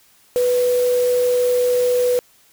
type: tone in noise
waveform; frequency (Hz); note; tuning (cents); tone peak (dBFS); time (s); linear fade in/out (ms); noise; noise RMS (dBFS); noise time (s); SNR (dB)
sine; 493.9; B4; 0; -14; 0.36-2.19; 0; white; -32; 0.36-2.19; +15
effects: white hiss -54 dBFS RMS until 2.52 s

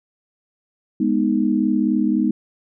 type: chord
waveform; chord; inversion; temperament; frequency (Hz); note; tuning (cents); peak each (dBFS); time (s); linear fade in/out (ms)
sine; G# minor; none; equal; 207.7 / 246.9 / 311.1; G#3 / B3 / D#4; 0 / 0 / 0; -20; 1-2.31; 5
effects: none

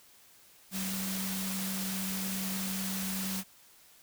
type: tone in noise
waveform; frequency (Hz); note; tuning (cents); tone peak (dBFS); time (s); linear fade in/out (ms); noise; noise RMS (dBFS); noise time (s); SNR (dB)
sine; 191; G3; -45; -35; 0.71-3.44; 50; white; -37; 0.71-3.44; -1
effects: white hiss -59 dBFS RMS until 4.02 s

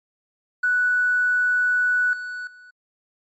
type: tone with level steps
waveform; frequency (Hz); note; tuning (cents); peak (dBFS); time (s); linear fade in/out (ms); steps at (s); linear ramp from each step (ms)
triangle; 1480; F#6; 0; -13 / -27 / -42; 0.63-2.71; 10; 2.13 / 2.47; 2
effects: tanh soft clip ceiling -15 dBFS + MP3 32 kbps

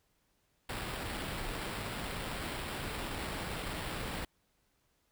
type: noise with sample-and-hold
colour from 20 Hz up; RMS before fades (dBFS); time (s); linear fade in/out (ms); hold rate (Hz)
pink; -39; 0.69-4.25; 5; 6300
effects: pink hiss -75 dBFS RMS until 5.11 s

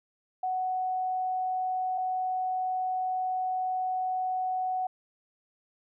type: tone pair in turn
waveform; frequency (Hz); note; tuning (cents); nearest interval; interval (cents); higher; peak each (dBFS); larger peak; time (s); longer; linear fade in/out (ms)
sine; 743 / 743; F#5 / F#5; +7 / +7; unison; 0; neither; -27; neither; 0.43-1.98 / 1.98-4.87; second; 5
effects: none

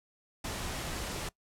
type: noise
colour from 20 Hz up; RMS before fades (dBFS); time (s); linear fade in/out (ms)
pink; -37; 0.44-1.29; 5
effects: noise-tail reverb RT60 0.1 s tail -21 dB re dry + low-pass 11000 Hz 12 dB/octave

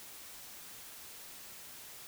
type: silence
effects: white hiss -50 dBFS RMS until 2.07 s

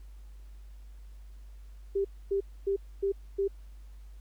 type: tone bursts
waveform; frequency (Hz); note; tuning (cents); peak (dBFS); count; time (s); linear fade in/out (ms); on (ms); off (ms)
sine; 394.3; G4; +10; -25; 5; 1.95-3.48; 10; 98; 260
effects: added 50 Hz sine -45 dBFS peak until 4.2 s + pink hiss -67 dBFS RMS until 4.2 s

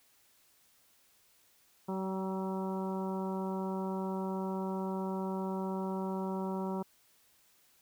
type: harmonic tone with a mistuned harmonic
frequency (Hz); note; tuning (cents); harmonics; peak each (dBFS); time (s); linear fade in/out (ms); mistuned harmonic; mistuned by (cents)
189.9; F#3; +45; 1 / 2 / 3 / 4 / 5 / 6 / 7; -35 / -39 / -44 / -46 / -42 / -52 / -51; 1.88-6.83; 10; 4; +17
effects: white hiss -67 dBFS RMS until 7.81 s

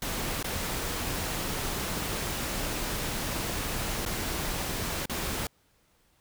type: noise with dropouts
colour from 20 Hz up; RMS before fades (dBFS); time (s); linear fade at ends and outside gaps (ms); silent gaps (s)
pink; -32; 0.02-5.47; 2; 0.428-0.443 / 4.052-4.061 / 5.057-5.096
effects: pink hiss -67 dBFS RMS until 6.2 s

